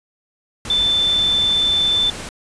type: tone in noise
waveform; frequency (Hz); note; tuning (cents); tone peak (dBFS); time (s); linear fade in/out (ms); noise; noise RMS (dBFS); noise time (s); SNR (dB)
sine; 3533; A7; +6; -14; 0.7-2.1; 2; pink; -30; 0.65-2.29; +13
effects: resampled to 22050 Hz